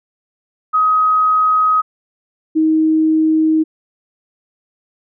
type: tone pair in turn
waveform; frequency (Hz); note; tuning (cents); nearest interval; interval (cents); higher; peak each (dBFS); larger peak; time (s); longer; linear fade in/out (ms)
sine; 1262 / 315.5; D#6 / D#4; +24 / +24; 2 octaves; 2400; first; -10; neither; 0.73-1.82 / 2.55-3.64; neither; 20
effects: none